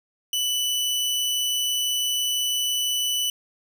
sawtooth tone, 2978 Hz, F#7, 11 cents sharp, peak -19 dBFS, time 0.33-3.3 s, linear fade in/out 2 ms, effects none

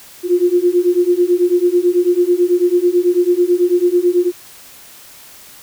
sine beating tone pair, 349.2 / 358.3 Hz, F4 / F4, 0 / +44 cents, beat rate 9.1 Hz, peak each -14 / -13 dBFS, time 0.23-4.32 s, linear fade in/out 50 ms, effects white hiss -40 dBFS RMS until 5.62 s

